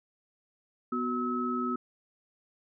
sine tone cluster, 246.8 / 369.1 / 1291 Hz, B3 / F#4 / E6, -1 / -4 / -37 cents, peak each -31 / -36 / -32 dBFS, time 0.92-1.76 s, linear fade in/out 5 ms, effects none

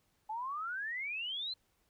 sine exponential sweep, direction up, 843 to 4174 Hz, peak -36 dBFS, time 0.29-1.54 s, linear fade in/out 10 ms, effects pink hiss -75 dBFS RMS until 1.89 s

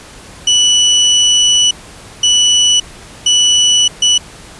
30% pulse tone bursts at uneven times, 2960 Hz, F#7, in tune, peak -4 dBFS, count 4, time 0.47-1.71 / 2.23-2.8 / 3.26-3.88 / 4.02-4.18 s, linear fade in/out 5 ms, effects pink hiss -35 dBFS RMS until 4.59 s + resampled to 24000 Hz

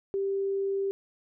sine tone, 392.6 Hz, G4, 3 cents sharp, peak -26 dBFS, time 0.14-0.91 s, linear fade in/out 0 ms, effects none

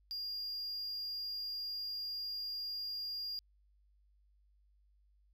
triangle tone, 4817 Hz, D8, 43 cents sharp, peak -37 dBFS, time 0.11-3.39 s, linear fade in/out 0 ms, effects added 50 Hz sine -66 dBFS peak until 5.33 s

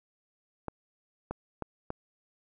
clicks, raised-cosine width 1 ms, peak -20 dBFS, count 4, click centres 0.683 / 1.31 / 1.623 / 1.904 s, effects none

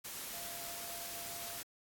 sine tone in noise, 689 Hz, F5, 24 cents flat, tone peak -52 dBFS, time 0.33-1.59 s, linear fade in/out 10 ms, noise white, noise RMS -44 dBFS, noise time 0.04-1.63 s, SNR -11 dB, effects AAC 64 kbps

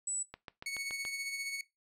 sine tone, 7902 Hz, B8, in tune, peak -32 dBFS, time 0.07-0.23 s, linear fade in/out 5 ms
click train, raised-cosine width 0.3 ms, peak -27 dBFS, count 6, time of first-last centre 0.34-1.051 s, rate 7.03 Hz
sawtooth tone with tremolo, 2217 Hz, C#7, in tune, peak -31 dBFS, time 0.66-1.61 s, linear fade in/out 2 ms, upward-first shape sine, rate 15 Hz, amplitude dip 45%
effects noise-tail reverb RT60 0.2 s tail -20 dB re dry + low-pass 12000 Hz 12 dB/octave

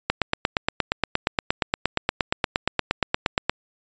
click train, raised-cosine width 0.3 ms, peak -3 dBFS, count 30, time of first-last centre 0.1-3.496 s, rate 8.54 Hz, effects resampled to 16000 Hz

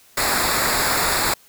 pink noise with comb filter, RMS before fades -20 dBFS, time 0.17-1.34 s, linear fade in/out 5 ms, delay 0.33 ms, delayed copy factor -0.75, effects white hiss -52 dBFS RMS until 1.48 s

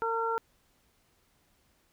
harmonic tone, 455.8 Hz, A#4, 39 cents flat, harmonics 1 / 2 / 3, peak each -32 / -32 / -32 dBFS, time 0.02-0.38 s, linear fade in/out 0 ms, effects pink hiss -69 dBFS RMS until 1.92 s

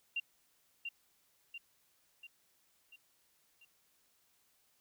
sine tone with echo, 2773 Hz, F7, 13 cents flat, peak -33 dBFS, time 0.16-0.2 s, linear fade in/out 5 ms, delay 690 ms, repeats 5, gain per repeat -5 dB, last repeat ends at 3.65 s, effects white hiss -73 dBFS RMS until 4.8 s

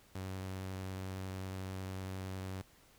sawtooth tone with vibrato, 94.5 Hz, F#2, 37 cents sharp, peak -36 dBFS, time 0.15-2.62 s, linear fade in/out 5 ms, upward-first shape sine, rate 11 Hz, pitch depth 12 cents each way, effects pink hiss -64 dBFS RMS until 2.98 s

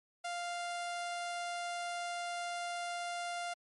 sawtooth tone, 698 Hz, F5, 1 cent flat, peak -33 dBFS, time 0.24-3.54 s, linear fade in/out 10 ms, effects MP3 48 kbps

